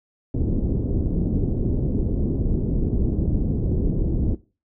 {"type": "low-pass noise", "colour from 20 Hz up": "pink", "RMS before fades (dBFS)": -22, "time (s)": [0.34, 4.35], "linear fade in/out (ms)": 5, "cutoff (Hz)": 370, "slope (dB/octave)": 24, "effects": ["noise-tail reverb RT60 0.3 s tail -17 dB re dry"]}